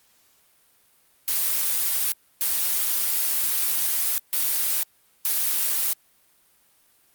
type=noise bursts at uneven times; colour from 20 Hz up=blue; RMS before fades=-23 dBFS; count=4; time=1.28-2.12 / 2.41-4.18 / 4.33-4.83 / 5.25-5.93 s; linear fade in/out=0 ms; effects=white hiss -61 dBFS RMS until 7.14 s + Opus 48 kbps